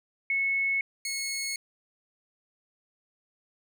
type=tone pair in turn; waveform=sine / 15% pulse; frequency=2197 / 2184 Hz; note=C#7 / C#7; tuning=-16 / -26 cents; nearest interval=unison; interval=10 cents; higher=first; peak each=-24 dBFS; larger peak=neither; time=0.3-0.81 / 1.05-1.56 s; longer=neither; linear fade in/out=2 ms; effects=none